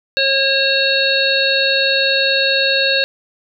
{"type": "harmonic tone", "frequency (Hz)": 543, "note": "C#5", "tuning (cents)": -36, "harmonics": [1, 3, 5, 7, 8], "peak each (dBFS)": [-19, -19, -19, -19, -19], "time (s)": [0.17, 3.04], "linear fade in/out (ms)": 0, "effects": []}